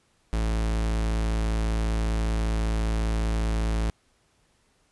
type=tone; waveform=45% pulse; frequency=54.8 Hz; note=A1; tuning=6 cents flat; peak=-23 dBFS; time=0.33-3.9 s; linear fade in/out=0 ms; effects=pink hiss -66 dBFS RMS until 4.91 s + resampled to 24000 Hz